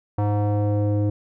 square tone with low-pass filter sweep, 103.7 Hz, G#2, 2 cents flat, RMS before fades -21 dBFS, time 0.18-1.1 s, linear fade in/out 5 ms, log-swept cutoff 860 to 420 Hz, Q 2.1, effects none

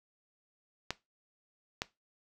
clicks, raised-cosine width 0.2 ms, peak -15 dBFS, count 2, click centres 0.906 / 1.819 s, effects noise-tail reverb RT60 0.2 s tail -17 dB re dry

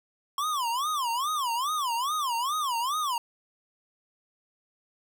square tone with vibrato, 1074 Hz, C6, 45 cents sharp, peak -27 dBFS, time 0.38-3.18 s, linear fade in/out 2 ms, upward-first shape sine, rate 2.4 Hz, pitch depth 270 cents each way, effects none

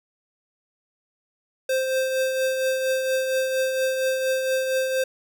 square tone with tremolo, 523.3 Hz, C5, in tune, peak -20 dBFS, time 1.69-5.04 s, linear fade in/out 5 ms, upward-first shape triangle, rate 4.3 Hz, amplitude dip 45%, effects none

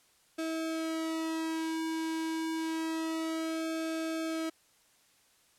sawtooth tone with flanger, 322.7 Hz, E4, 37 cents flat, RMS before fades -34 dBFS, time 0.38-4.5 s, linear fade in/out 10 ms, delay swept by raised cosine 1 to 1.6 ms, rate 0.28 Hz, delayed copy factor -1, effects white hiss -66 dBFS RMS until 5.58 s + low-pass 11000 Hz 12 dB/octave

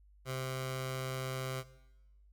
15% pulse tone with notch filter, 130.81 Hz, C3, in tune, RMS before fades -38 dBFS, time 0.25-1.64 s, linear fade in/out 50 ms, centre 290 Hz, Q 0.98, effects noise-tail reverb RT60 1.0 s tail -18 dB re dry + added 50 Hz sine -59 dBFS peak until 2.32 s

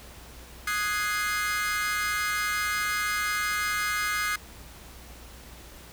40% pulse chord, Ab dominant seventh, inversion second, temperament equal, 1244.5 / 1480 / 1661.2 / 2093 Hz, Eb6 / Gb6 / Ab6 / C7, 0 / 0 / 0 / 0 cents, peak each -30 / -33 / -31 / -30 dBFS, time 0.67-4.36 s, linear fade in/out 5 ms, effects added 60 Hz sine -48 dBFS peak until 5.92 s + pink hiss -48 dBFS RMS until 5.92 s

